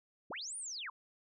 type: linear two-way sweep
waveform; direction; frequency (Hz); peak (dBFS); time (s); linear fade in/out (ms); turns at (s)
sine; up then down; 86 to 9670 to 890; -40; 0.3-0.9; 5; 0.57
effects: none